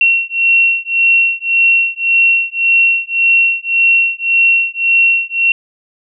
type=beating tone pair; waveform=sine; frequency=2726 / 2727.8 Hz; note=F7 / F7; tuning=-43 / -41 cents; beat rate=1.8 Hz; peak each=-12 dBFS; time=0.01-5.52 s; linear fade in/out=2 ms; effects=none